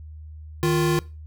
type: tone pair together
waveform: square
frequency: 155.56 / 349.7 Hz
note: D#3 / F4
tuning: 0 / +2 cents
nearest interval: octave + major second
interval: 1402 cents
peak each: -22 / -22 dBFS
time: 0.63-0.99 s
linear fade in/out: 0 ms
effects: noise-tail reverb RT60 0.3 s tail -20 dB re dry + added 77 Hz sine -37 dBFS peak until 1.26 s